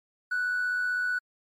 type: tone with amplitude modulation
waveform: triangle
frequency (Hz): 1480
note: F#6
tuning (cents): 0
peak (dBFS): -20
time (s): 0.31-1.19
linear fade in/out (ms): 10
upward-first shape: sine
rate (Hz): 95.8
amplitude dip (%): 50
effects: tanh soft clip ceiling -21 dBFS + MP3 64 kbps